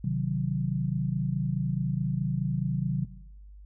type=chord; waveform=sine; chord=C diminished; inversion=none; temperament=equal; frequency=130.81 / 155.56 / 185 Hz; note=C3 / Eb3 / Gb3; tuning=0 / 0 / 0 cents; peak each=-29 / -30 / -30 dBFS; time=0.04-3.05 s; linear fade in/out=5 ms; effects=noise-tail reverb RT60 0.8 s tail -17 dB re dry + added 50 Hz sine -45 dBFS peak until 3.65 s